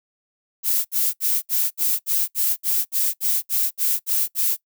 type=noise bursts; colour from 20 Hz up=violet; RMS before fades=-20 dBFS; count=14; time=0.63-4.568 s; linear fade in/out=50 ms; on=220 ms; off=66 ms; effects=noise-tail reverb RT60 0.1 s tail -21 dB re dry